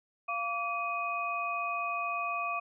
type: tone cluster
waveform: sine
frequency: 693 / 1152 / 2502 Hz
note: F5 / D6 / D#7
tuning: -14 / -34 / +9 cents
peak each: -37 / -33 / -36 dBFS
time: 0.28-2.6 s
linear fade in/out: 10 ms
effects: none